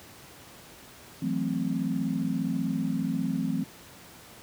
sine chord, F# half-diminished seventh, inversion third, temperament equal, 164.81 / 185 / 220 / 261.6 Hz, E3 / F#3 / A3 / C4, 0 / 0 / 0 / 0 cents, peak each -32 / -32 / -32 / -30 dBFS, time 1.22-3.64 s, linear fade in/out 5 ms, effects pink hiss -49 dBFS RMS until 4.42 s + high-pass 80 Hz 12 dB/octave

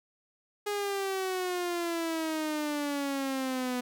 sawtooth exponential sweep, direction down, 415.3 to 247 Hz, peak -26 dBFS, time 0.66-3.81 s, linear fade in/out 10 ms, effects none

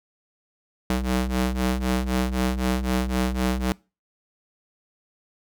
sawtooth ring-modulated tone, 126.5 Hz, B2, 42 cents sharp, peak -15 dBFS, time 0.9-3.72 s, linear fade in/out 0 ms, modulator 65.2 Hz, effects noise-tail reverb RT60 0.3 s tail -24 dB re dry

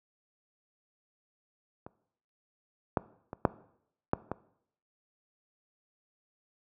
clicks, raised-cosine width 1 ms, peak -29 / -11 / -24 / -7 / -10 / -18 dBFS, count 6, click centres 1.865 / 2.972 / 3.331 / 3.452 / 4.134 / 4.316 s, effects noise-tail reverb RT60 0.7 s tail -19 dB re dry + high-pass 80 Hz 12 dB/octave

